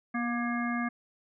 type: harmonic tone with a mistuned harmonic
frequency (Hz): 237.3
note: A#3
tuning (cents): +31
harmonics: 1 / 3 / 5 / 7 / 9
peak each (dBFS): -30 / -38 / -37 / -37 / -39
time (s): 0.14-0.89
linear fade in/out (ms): 10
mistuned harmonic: 1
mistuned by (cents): +20
effects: none